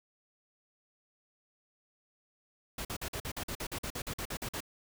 pink noise bursts, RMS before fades -38 dBFS, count 16, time 2.78-4.605 s, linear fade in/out 5 ms, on 70 ms, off 47 ms, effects none

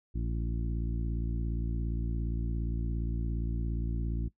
harmonic tone with a mistuned harmonic, 57.3 Hz, A#1, 29 cents flat, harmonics 1 / 2 / 3 / 4 / 5 / 6, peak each -31 / -37 / -41 / -43 / -45 / -47 dBFS, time 0.14-4.29 s, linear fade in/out 20 ms, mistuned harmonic 6, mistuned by -23 cents, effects noise-tail reverb RT60 0.1 s tail -19 dB re dry

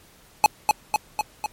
square tone with echo, 852 Hz, G#5, 44 cents sharp, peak -11 dBFS, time 0.44-0.46 s, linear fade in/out 0 ms, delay 250 ms, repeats 4, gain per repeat -3 dB, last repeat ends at 1.46 s, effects pink hiss -53 dBFS RMS until 1.52 s + MP3 64 kbps

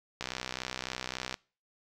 click train, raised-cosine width 0.2 ms, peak -17 dBFS, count 73, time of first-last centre 0.21-1.342 s, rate 63.6 Hz, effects noise-tail reverb RT60 0.4 s tail -25 dB re dry

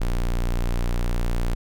square tone, 29.68 Hz, A#0, 32 cents sharp, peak -21 dBFS, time 0-1.55 s, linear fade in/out 10 ms, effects none

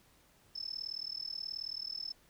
sine tone with amplitude modulation, 5260 Hz, E8, 5 cents flat, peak -34 dBFS, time 0.55-2.13 s, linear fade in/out 10 ms, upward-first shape sine, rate 38.6 Hz, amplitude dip 100%, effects pink hiss -66 dBFS RMS until 2.29 s

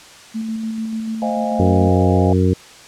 sine tone with tremolo, 222.1 Hz, A3, 16 cents sharp, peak -20 dBFS, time 0.34-1.89 s, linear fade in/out 20 ms, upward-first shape square, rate 6.8 Hz, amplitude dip 25%
sine chord, F minor seventh, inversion second, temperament equal with one note detuned, 523.3 / 622.3 / 698.5 / 821.5 Hz, C5 / Eb5 / F5 / Ab5, 0 / 0 / 0 / -19 cents, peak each -26 / -24 / -24 / -25 dBFS, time 1.22-2.33 s, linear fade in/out 2 ms
harmonic tone, 92.5 Hz, F#2, in tune, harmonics 1 / 2 / 3 / 4 / 5, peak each -15 / -18 / -20 / -21 / -22 dBFS, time 1.59-2.54 s, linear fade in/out 10 ms
effects white hiss -41 dBFS RMS until 2.87 s + low-pass 7000 Hz 12 dB/octave

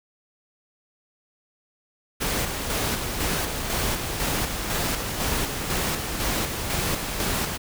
pink noise with tremolo, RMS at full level -25 dBFS, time 2.2-7.58 s, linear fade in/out 20 ms, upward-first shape square, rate 2 Hz, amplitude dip 40%, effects none

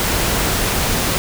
pink noise, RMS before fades -18 dBFS, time 0-1.18 s, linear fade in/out 0 ms, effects none

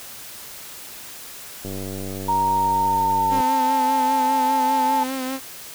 click train, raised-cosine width 2 ms, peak -19 dBFS, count 170, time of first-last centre 1.65-3.405 s, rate 96.3 Hz
sine tone with pitch glide, 932.3 to 874.9 Hz, A#5 to A5, 0 to -10 cents, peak -17 dBFS, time 2.28-5.04 s, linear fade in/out 10 ms, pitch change -110 cents, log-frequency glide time 2.52-3.85 s
sawtooth tone with vibrato, 261.6 Hz, C4, in tune, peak -21 dBFS, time 3.29-5.4 s, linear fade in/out 50 ms, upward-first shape sine, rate 5 Hz, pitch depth 38 cents each way
effects white hiss -38 dBFS RMS until 5.74 s

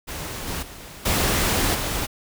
pink noise with level steps, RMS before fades -32 / -29 / -40 / -21 / -26 dBFS, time 0.07-2.07 s, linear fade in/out 20 ms, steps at 0.47 / 0.62 / 1.05 / 1.74 s, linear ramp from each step 10 ms, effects none

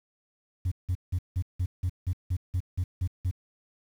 sine tone bursts, 90.1 Hz, F#2, 45 cents flat, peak -22 dBFS, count 12, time 0.65-3.312 s, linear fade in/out 10 ms, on 66 ms, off 170 ms, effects tanh soft clip ceiling -23 dBFS + 9-bit

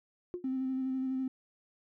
sine tone with exponential decay, 356.5 Hz, F4, 36 cents sharp, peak -30 dBFS, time 0.34-0.48 s, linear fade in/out 0 ms, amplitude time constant 30 ms
triangle tone with vibrato, 261.8 Hz, C4, 1 cent sharp, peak -27 dBFS, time 0.44-1.28 s, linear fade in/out 5 ms, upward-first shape square, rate 12 Hz, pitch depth 15 cents each way
effects tanh soft clip ceiling -28 dBFS

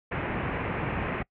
pink low-pass noise, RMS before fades -30 dBFS, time 0.11-1.23 s, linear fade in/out 10 ms, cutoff 2600 Hz, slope 48 dB/octave, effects noise-tail reverb RT60 0.1 s tail -25 dB re dry + high-pass 60 Hz 12 dB/octave

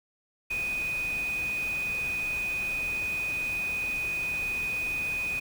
sine tone in noise, 2489 Hz, D#7, in tune, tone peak -28 dBFS, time 0.5-5.4 s, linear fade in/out 10 ms, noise pink, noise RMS -42 dBFS, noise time 0.5-5.4 s, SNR +11 dB, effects none

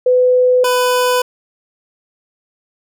sine / 25% pulse tone pair in turn, 502 / 498.8 Hz, B4 / B4, +28 / +17 cents, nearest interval unison, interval 11 cents, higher first, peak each -8 dBFS, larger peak neither, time 0.06-0.64 / 0.64-1.22 s, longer neither, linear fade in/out 5 ms, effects none

